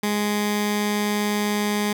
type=tone with notch filter; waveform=15% pulse; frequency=207.7 Hz; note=G#3; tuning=in tune; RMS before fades=-23 dBFS; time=0.03-1.93 s; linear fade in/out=5 ms; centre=560 Hz; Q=1.2; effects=none